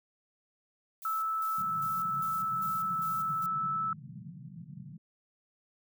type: noise with tremolo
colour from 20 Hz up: violet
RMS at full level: -46 dBFS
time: 1.02-3.46 s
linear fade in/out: 0 ms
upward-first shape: square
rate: 2.5 Hz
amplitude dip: 70%
type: tone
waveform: sine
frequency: 1311 Hz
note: E6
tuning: 10 cents flat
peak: -29 dBFS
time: 1.05-3.93 s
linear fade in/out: 2 ms
type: band-pass noise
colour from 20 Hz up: pink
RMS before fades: -46 dBFS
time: 1.58-4.98 s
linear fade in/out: 2 ms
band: 130 to 190 Hz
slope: 48 dB/octave
effects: none